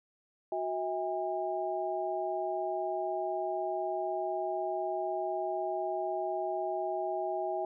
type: tone cluster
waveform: sine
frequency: 368 / 646 / 810 Hz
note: F#4 / E5 / G#5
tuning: -9 / -35 / -43 cents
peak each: -36 / -34 / -36 dBFS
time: 0.52-7.65 s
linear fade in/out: 2 ms
effects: none